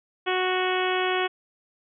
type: harmonic tone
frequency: 369.1 Hz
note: F#4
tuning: 4 cents flat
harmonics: 1 / 2 / 3 / 4 / 5 / 6 / 7 / 8 / 9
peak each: -26 / -29 / -31 / -32 / -33 / -34 / -34 / -35 / -36 dBFS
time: 0.26-1.28 s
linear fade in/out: 20 ms
effects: none